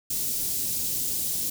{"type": "band-stop noise", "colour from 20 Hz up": "white", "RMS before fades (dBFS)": -28, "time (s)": [0.1, 1.5], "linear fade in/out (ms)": 5, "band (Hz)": [300, 5500], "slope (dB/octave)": 12, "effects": []}